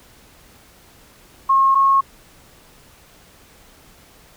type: tone pair in turn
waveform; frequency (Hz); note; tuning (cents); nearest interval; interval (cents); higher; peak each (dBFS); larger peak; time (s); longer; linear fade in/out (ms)
sine; 1080 / 1089.4; C#6 / C#6; -45 / -30; unison; 15; second; -11; neither; 1.49-1.75 / 1.75-2.01; neither; 10
effects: pink hiss -49 dBFS RMS until 4.36 s